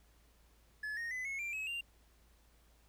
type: tone with pitch steps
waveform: triangle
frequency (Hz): 1713 / 1857.3 / 2014 / 2183 / 2367 / 2567 / 2783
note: A6 / A#6 / B6 / C#7 / D7 / E7 / F7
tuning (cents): -47 / -7 / +33 / -27 / +13 / -47 / -7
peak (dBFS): -36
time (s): 0.83-1.81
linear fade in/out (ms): 5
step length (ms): 140
effects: added 56 Hz sine -65 dBFS peak until 2.88 s + pink hiss -70 dBFS RMS until 2.88 s